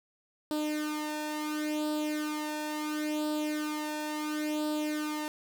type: tone with flanger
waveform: sawtooth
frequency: 303.1 Hz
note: D#4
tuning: 45 cents flat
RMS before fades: -33 dBFS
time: 0.51-5.28 s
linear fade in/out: 0 ms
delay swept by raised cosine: 0.23 to 1.17 ms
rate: 0.72 Hz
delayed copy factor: +0.75
effects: none